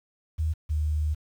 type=tone pair in turn; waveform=sine; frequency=78.9 / 76.34 Hz; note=D#2 / D#2; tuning=+25 / -32 cents; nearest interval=minor second; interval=57 cents; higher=first; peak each=-23 dBFS; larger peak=neither; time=0.38-0.54 / 0.69-1.15 s; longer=second; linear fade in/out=20 ms; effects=9-bit